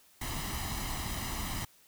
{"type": "noise with comb filter", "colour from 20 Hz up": "pink", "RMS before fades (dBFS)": -36, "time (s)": [0.21, 1.65], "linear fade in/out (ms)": 5, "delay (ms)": 1, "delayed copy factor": 0.65, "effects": ["white hiss -62 dBFS RMS until 1.87 s"]}